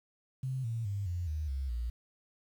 sine tone with pitch steps, 130.81 / 114.54 / 100.29 / 87.81 / 76.89 / 67.32 / 58.95 Hz, C3 / A#2 / G2 / F2 / D#2 / C2 / A#1, 0 / -30 / +40 / +10 / -20 / +50 / +20 cents, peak -32 dBFS, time 0.43-1.9 s, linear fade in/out 5 ms, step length 210 ms, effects 10-bit

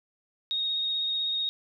sine tone with vibrato, 3736 Hz, A#7, 3 cents sharp, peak -26 dBFS, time 0.51-1.49 s, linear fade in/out 0 ms, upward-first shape triangle, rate 16 Hz, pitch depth 20 cents each way, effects none

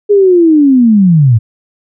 sine linear sweep, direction down, 417.5 to 104.6 Hz, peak -3 dBFS, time 0.09-1.39 s, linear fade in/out 20 ms, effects none

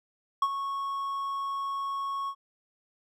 triangle tone with ADSR envelope, 1103 Hz, C#6, 9 cents flat, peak -18 dBFS, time 0.42-2.35 s, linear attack 4 ms, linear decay 51 ms, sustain -10 dB, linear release 67 ms, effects none

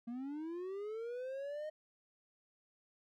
triangle linear sweep, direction up, 229.5 to 622.3 Hz, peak -38 dBFS, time 0.07-1.7 s, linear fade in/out 10 ms, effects none

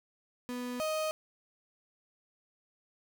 35% pulse tone pair in turn, 246.9 / 624.3 Hz, B3 / D#5, 0 / +6 cents, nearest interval octave + major third, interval 1606 cents, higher second, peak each -34 / -29 dBFS, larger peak second, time 0.49-0.8 / 0.8-1.11 s, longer neither, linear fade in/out 0 ms, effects none

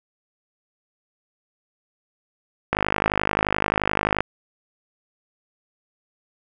click train, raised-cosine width 0.5 ms, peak -4 dBFS, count 77, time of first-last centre 2.73-4.206 s, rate 51.5 Hz, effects none

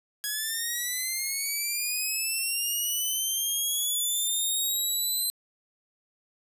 5% pulse linear sweep, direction up, 1661.2 to 4086 Hz, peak -18 dBFS, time 0.24-5.3 s, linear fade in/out 0 ms, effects resampled to 32000 Hz + 10-bit

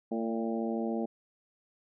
harmonic tone with a mistuned harmonic, 113.6 Hz, A#2, 44 cents flat, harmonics 2 / 3 / 4 / 5 / 6 / 7, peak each -32 / -36 / -38 / -40 / -42 / -43 dBFS, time 0.11-1.06 s, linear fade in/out 10 ms, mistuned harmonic 5, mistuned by +36 cents, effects none

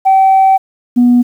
sine tone pair in turn, 769 / 244 Hz, G5 / B3, -33 / -21 cents, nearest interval octave + minor sixth, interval 1988 cents, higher first, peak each -3 dBFS, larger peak neither, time 0.05-0.58 / 0.96-1.23 s, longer first, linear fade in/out 20 ms, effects tanh soft clip ceiling -2 dBFS + 7-bit

